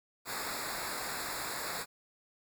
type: noise with comb filter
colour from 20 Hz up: pink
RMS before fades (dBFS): -38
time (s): 0.25-1.86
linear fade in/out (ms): 50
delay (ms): 0.33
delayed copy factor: -0.9
effects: none